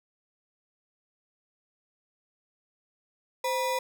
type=ring-modulated tone; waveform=square; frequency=740 Hz; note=F#5; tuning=in tune; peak=-24 dBFS; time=3.44-3.79 s; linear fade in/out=5 ms; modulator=222 Hz; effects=none